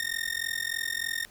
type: tone with amplitude modulation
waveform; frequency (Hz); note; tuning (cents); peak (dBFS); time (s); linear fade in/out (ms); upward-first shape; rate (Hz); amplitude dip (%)
sawtooth; 1833; A#6; -30; -22; 0-1.25; 0; sine; 43.3; 95
effects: pink hiss -55 dBFS RMS until 1.3 s